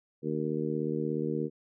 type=harmonic tone; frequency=76.9 Hz; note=D#2; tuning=20 cents flat; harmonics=2 / 3 / 4 / 5 / 6; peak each=-35 / -35 / -35 / -35 / -35 dBFS; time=0.22-1.5 s; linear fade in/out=50 ms; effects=none